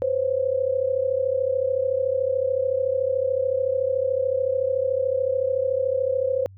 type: tone pair together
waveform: sine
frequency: 506.3 / 540 Hz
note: B4 / C#5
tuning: +43 / -45 cents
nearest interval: minor second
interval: 112 cents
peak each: -23 dBFS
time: 0.02-6.46 s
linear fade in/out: 0 ms
effects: added 96 Hz sine -43 dBFS peak until 6.57 s